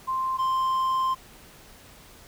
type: tone pair in turn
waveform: sine / triangle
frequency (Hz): 1046.5 / 1046.5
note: C6 / C6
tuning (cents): 0 / 0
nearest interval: unison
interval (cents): 0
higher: neither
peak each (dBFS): -24 / -20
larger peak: second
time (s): 0.07-0.38 / 0.38-1.15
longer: second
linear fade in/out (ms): 20
effects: pink hiss -50 dBFS RMS until 2.27 s